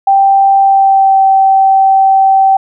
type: tone with pitch glide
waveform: sine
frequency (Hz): 784 to 773.7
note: G5 to G5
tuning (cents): 0 to -23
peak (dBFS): -4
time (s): 0.07-2.57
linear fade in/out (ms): 5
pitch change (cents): -23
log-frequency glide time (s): 0.59-1.22
effects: none